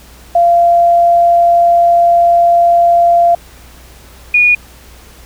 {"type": "tone pair in turn", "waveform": "sine", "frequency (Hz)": [689, 2450], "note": ["F5", "D#7"], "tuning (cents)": [-24, -27], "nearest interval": "octave + minor seventh", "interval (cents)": 2197, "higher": "second", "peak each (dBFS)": -5, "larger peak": "neither", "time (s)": [[0.35, 3.35], [4.34, 4.55]], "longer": "first", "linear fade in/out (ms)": 5, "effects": ["added 60 Hz sine -39 dBFS peak until 5.25 s", "pink hiss -40 dBFS RMS until 5.25 s"]}